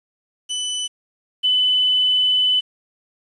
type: tone pair in turn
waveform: sawtooth / sine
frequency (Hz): 2993 / 3007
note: F#7 / F#7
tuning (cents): +19 / +27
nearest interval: unison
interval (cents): 8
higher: second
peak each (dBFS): -19 / -14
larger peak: second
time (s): 0.49-0.88 / 1.43-2.61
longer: second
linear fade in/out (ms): 20
effects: resampled to 24000 Hz + 8-bit